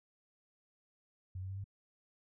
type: tone with pitch steps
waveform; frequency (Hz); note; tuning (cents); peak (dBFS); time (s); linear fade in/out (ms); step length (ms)
sine; 92.5 / 94.55 / 96.65 / 98.8; F#2 / F#2 / G2 / G2; 0 / +38 / -24 / +14; -39; 1.35-1.642; 5; 73
effects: none